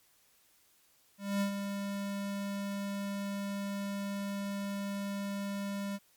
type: tone with ADSR envelope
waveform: square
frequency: 199.7 Hz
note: G3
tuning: 32 cents sharp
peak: -28 dBFS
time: 1.18-5.99 s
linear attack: 230 ms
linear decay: 98 ms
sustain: -7 dB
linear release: 39 ms
effects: white hiss -67 dBFS RMS until 6.16 s + MP3 96 kbps